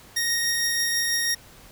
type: tone pair together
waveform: sawtooth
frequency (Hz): 1864.7 / 5588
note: A#6 / F8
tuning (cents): 0 / 0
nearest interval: octave + perfect fifth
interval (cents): 1900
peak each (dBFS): -22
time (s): 0.16-1.35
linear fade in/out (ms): 10
effects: pink hiss -49 dBFS RMS until 1.71 s